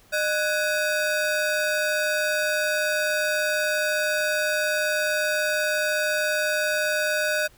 35% pulse ring-modulated tone, 1046.5 Hz, C6, in tune, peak -17 dBFS, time 0.12-7.48 s, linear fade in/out 20 ms, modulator 436 Hz, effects pink hiss -56 dBFS RMS until 7.57 s

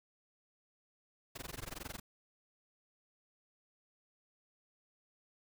pink noise with amplitude modulation, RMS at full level -42 dBFS, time 1.35-2 s, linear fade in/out 10 ms, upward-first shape sine, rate 22 Hz, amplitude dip 100%, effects none

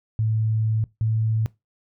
sine tone pair in turn, 110 / 110.7 Hz, A2 / A2, 0 / +11 cents, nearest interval unison, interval 11 cents, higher second, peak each -19 / -19 dBFS, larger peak neither, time 0.19-0.84 / 1.01-1.46 s, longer first, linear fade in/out 0 ms, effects noise-tail reverb RT60 0.2 s tail -20 dB re dry

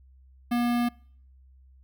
square tone with notch filter, 240 Hz, B3, 49 cents flat, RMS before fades -25 dBFS, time 0.51-0.89 s, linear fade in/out 10 ms, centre 7000 Hz, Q 0.75, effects noise-tail reverb RT60 0.6 s tail -26 dB re dry + added 65 Hz sine -52 dBFS peak until 1.83 s

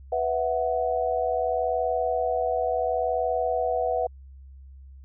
sine chord, B suspended fourth, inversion none, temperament equal, 493.9 / 659.3 / 740 Hz, B4 / E5 / F#5, 0 / 0 / 0 cents, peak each -27 dBFS, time 0.12-4.07 s, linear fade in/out 5 ms, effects added 67 Hz sine -43 dBFS peak until 5.04 s

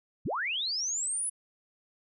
sine linear sweep, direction up, 46.78 to 10340 Hz, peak -29 dBFS, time 0.25-1.3 s, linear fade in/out 10 ms, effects none

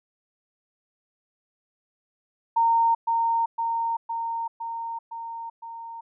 sine tone with echo, 920 Hz, A#5, 23 cents flat, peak -17 dBFS, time 2.56-2.95 s, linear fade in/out 10 ms, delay 510 ms, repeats 6, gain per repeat -3 dB, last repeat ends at 6.01 s, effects none

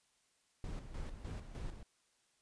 brown noise with tremolo, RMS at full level -42 dBFS, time 0.64-1.83 s, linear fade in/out 2 ms, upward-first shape square, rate 3.3 Hz, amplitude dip 60%, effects white hiss -75 dBFS RMS until 2.41 s + resampled to 22050 Hz

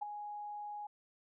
sine tone with ADSR envelope, 830.6 Hz, G#5, in tune, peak -32 dBFS, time 0.01-0.87 s, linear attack 17 ms, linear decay 6 ms, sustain -9 dB, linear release 6 ms, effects none

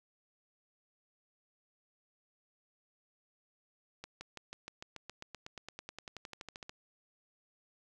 accelerating click train, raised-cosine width 0.2 ms, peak -27 dBFS, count 25, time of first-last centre 4.04-6.694 s, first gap 170 ms, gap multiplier 0.96, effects none

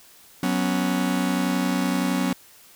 45% pulse chord, F# suspended fourth, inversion none, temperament just, 185 / 246.7 / 277.5 Hz, F#3 / B3 / C#4, 0 / -2 / +2 cents, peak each -25 / -26 / -26 dBFS, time 0.43-2.33 s, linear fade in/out 2 ms, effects white hiss -51 dBFS RMS until 2.75 s

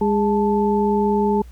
sine tone cluster, 205 / 411.7 / 876 Hz, G#3 / G#4 / A5, -22 / -15 / -8 cents, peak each -19 / -19 / -22 dBFS, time 0.01-1.42 s, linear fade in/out 5 ms, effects added 60 Hz sine -37 dBFS peak until 1.51 s + pink hiss -55 dBFS RMS until 1.51 s

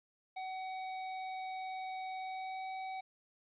square tone with pitch glide, 753 to 758.7 Hz, F#5 to F#5, +30 to +43 cents, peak -40 dBFS, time 0.36-3.01 s, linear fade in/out 10 ms, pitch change +13 cents, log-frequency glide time 2.19-2.68 s, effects resampled to 8000 Hz + 12-bit

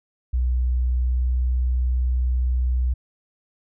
sine tone with pitch glide, 62 to 62.4 Hz, B1 to B1, +7 to +19 cents, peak -18 dBFS, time 0.33-2.94 s, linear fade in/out 10 ms, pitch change +12 cents, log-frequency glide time 0.99-1.29 s, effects none

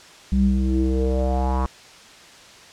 square tone with low-pass filter sweep, 64.9 Hz, C2, 13 cents flat, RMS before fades -20 dBFS, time 0.32-1.66 s, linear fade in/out 0 ms, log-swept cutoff 170 to 1100 Hz, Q 5.3, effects white hiss -45 dBFS RMS until 2.72 s + low-pass 6000 Hz 12 dB/octave

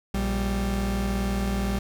40% pulse tone pair together, 59.1 / 196 Hz, A#1 / G3, +24 / 0 cents, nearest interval octave + major sixth, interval 2076 cents, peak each -26 dBFS, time 0.14-1.79 s, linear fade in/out 5 ms, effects none

